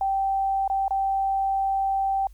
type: tone with dropouts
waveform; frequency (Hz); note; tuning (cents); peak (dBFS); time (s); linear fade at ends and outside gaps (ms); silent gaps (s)
sine; 779; G5; -11; -21; 0.01-2.27; 2; 0.678-0.699 / 0.881-0.907
effects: added 50 Hz sine -44 dBFS peak until 2.33 s + white hiss -65 dBFS RMS until 2.33 s